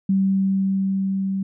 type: tone with level ramp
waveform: sine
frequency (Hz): 193.2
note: G3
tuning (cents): -25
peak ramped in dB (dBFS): -15 to -21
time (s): 0.09-1.43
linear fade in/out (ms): 5
effects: none